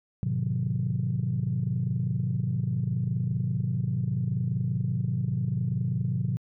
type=chord; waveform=sine; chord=G# diminished seventh; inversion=none; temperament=just; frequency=103.83 / 124.59 / 149.51 / 179.41 Hz; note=G#2 / B2 / D3 / F3; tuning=0 / +16 / +31 / +47 cents; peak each=-32 / -27 / -32 / -31 dBFS; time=0.23-6.37 s; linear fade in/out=0 ms; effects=tanh soft clip ceiling -17 dBFS